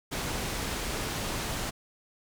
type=low-pass noise; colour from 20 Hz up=pink; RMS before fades=-33 dBFS; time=0.11-1.71 s; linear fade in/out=20 ms; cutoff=11000 Hz; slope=12 dB/octave; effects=none